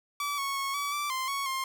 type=tone with pitch steps; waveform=sawtooth; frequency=1151 / 1105 / 1098 / 1142 / 1167 / 1044 / 1110 / 1060 Hz; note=D6 / C#6 / C#6 / D6 / D6 / C6 / C#6 / C6; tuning=-35 / -6 / -17 / -49 / -11 / -4 / +2 / +22 cents; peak=-26 dBFS; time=0.2-1.64 s; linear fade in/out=2 ms; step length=180 ms; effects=none